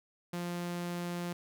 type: tone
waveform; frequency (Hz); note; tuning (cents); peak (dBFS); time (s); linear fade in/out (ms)
sawtooth; 174.61; F3; 0; -31; 0.33-1.33; 5
effects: none